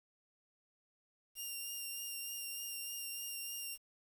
5% pulse tone with vibrato, 2794 Hz, F7, in tune, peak -33 dBFS, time 1.35-3.78 s, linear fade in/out 50 ms, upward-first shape triangle, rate 3.3 Hz, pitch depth 19 cents each way, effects 10-bit

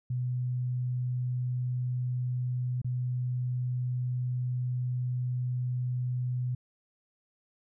sine tone with dropouts, 124.9 Hz, B2, 20 cents sharp, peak -28 dBFS, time 0.1-6.55 s, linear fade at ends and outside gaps 5 ms, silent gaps 2.817-2.845 s, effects none

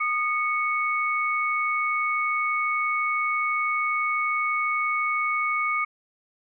sine tone pair together, 1228.5 / 2217 Hz, D#6 / C#7, -22 / 0 cents, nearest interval minor seventh, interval 1022 cents, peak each -25 dBFS, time 0-5.85 s, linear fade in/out 10 ms, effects none

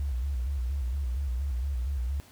sine tone with vibrato, 65.41 Hz, C2, in tune, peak -27 dBFS, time 0-2.2 s, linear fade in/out 0 ms, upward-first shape square, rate 4.3 Hz, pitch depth 120 cents each way, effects pink hiss -55 dBFS RMS until 2.31 s

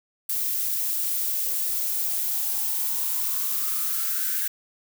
violet noise with high-pass filter sweep, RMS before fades -26 dBFS, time 0.29-4.48 s, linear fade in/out 5 ms, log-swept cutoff 360 to 1600 Hz, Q 8.1, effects none

